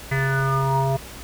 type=tone with low-pass filter sweep; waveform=square; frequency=135.1 Hz; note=C#3; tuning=44 cents flat; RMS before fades=-21 dBFS; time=0.11-0.97 s; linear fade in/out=10 ms; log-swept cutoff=2000 to 750 Hz; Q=8.2; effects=added 60 Hz sine -43 dBFS peak until 1.23 s + pink hiss -39 dBFS RMS until 1.23 s